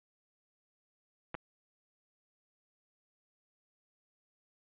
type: clicks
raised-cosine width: 0.5 ms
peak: -24 dBFS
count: 2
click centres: 1.344 / 1.35 s
effects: resampled to 8000 Hz